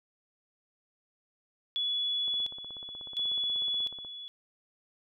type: tone with tremolo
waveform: sine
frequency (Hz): 3406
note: G#7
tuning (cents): +43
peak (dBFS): -28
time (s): 1.76-4.28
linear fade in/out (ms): 0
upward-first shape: square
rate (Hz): 0.71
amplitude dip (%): 75
type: click train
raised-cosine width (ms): 1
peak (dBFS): -37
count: 30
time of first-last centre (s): 2.28-4.048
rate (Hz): 16.4
effects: none